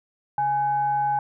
sine tone with frequency modulation, 832 Hz, G#5, 3 cents sharp, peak -20 dBFS, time 0.38-1.19 s, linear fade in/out 2 ms, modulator 695 Hz, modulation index 0.28, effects none

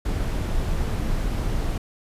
brown noise, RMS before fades -24 dBFS, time 0.05-1.78 s, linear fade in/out 5 ms, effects resampled to 32000 Hz

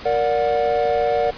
triangle chord, Bb augmented, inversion none, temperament just, 466.2 / 582.7 / 728.4 Hz, Bb4 / D5 / F#5, 0 / -14 / -27 cents, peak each -19 dBFS, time 0.05-1.31 s, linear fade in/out 10 ms, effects pink hiss -36 dBFS RMS until 1.37 s + resampled to 11025 Hz

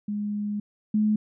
sine tone pair in turn, 207.3 / 213 Hz, G#3 / G#3, -3 / +44 cents, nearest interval unison, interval 47 cents, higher second, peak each -26 / -19 dBFS, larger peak second, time 0.08-0.6 / 0.94-1.16 s, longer first, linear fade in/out 5 ms, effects none

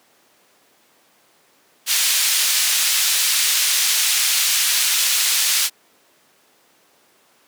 pink band-pass noise, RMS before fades -18 dBFS, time 1.86-5.7 s, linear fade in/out 50 ms, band 3000 to 14000 Hz, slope 12 dB/octave, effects pink hiss -56 dBFS RMS until 7.47 s + high-pass 300 Hz 12 dB/octave

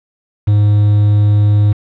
triangle tone with quantisation, 103.83 Hz, G#2, in tune, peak -5 dBFS, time 0.47-1.73 s, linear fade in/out 10 ms, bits 5, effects low-pass 2000 Hz 12 dB/octave

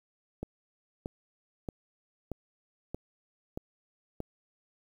click train, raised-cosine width 2 ms, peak -22 dBFS, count 7, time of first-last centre 0.43-4.204 s, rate 1.59 Hz, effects 9-bit

